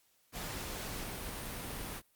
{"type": "noise", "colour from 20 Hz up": "pink", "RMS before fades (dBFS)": -41, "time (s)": [0.32, 2.02], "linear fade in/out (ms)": 50, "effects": ["white hiss -71 dBFS RMS until 2.15 s", "Opus 48 kbps"]}